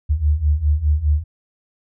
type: beating tone pair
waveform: sine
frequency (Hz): 72 / 76.9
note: D2 / D#2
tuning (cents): -34 / -20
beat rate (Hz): 4.9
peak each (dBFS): -19 / -16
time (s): 0.09-1.24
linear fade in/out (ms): 20
effects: none